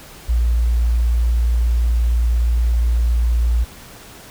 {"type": "tone", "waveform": "sine", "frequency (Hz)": 58.5, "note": "A#1", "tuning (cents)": 7, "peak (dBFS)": -13, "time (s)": [0.28, 3.65], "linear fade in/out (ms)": 20, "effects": ["pink hiss -40 dBFS RMS until 4.3 s"]}